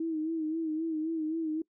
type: tone with vibrato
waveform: sine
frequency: 318.8 Hz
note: D#4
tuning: 42 cents sharp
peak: -29 dBFS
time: 0-1.62 s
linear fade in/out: 5 ms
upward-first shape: sine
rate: 3.8 Hz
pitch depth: 59 cents each way
effects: noise-tail reverb RT60 0.1 s tail -22 dB re dry